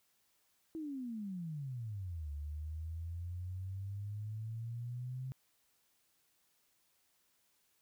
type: exponential two-way sweep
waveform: sine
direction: down then up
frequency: 329.6 to 72 to 131.8 Hz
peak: -39 dBFS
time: 0.75-5.32 s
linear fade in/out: 0 ms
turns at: 2.31 s
effects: white hiss -75 dBFS RMS until 7.81 s

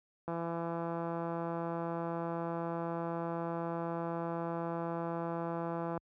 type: click train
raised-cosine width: 1 ms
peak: -24 dBFS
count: 958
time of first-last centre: 0.28-5.976 s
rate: 168 Hz
effects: high-pass 60 Hz 12 dB/octave

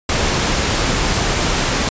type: noise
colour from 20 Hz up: pink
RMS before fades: -17 dBFS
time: 0.09-1.89 s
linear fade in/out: 2 ms
effects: resampled to 16000 Hz

